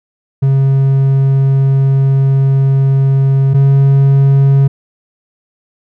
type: tone pair in turn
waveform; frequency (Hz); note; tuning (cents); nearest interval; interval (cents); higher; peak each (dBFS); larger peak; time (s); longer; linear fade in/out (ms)
triangle; 135.8 / 137.54; C#3 / C#3; -35 / -13; unison; 22; second; -5 / -3; second; 0.42-3.54 / 3.54-4.68; first; 10
effects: none